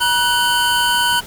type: tone cluster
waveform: square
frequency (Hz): 957 / 1489 / 3051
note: A#5 / F#6 / G7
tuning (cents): +45 / +11 / -48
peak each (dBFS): -19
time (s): 0-1.21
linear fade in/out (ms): 20
effects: pink hiss -36 dBFS RMS until 1.26 s